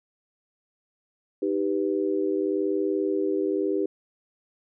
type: chord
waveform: sine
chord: Eb augmented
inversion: none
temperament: equal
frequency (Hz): 311.1 / 392 / 493.9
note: Eb4 / G4 / B4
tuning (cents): 0 / 0 / 0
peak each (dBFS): -27 / -25 / -31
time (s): 1.42-3.86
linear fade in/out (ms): 5
effects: none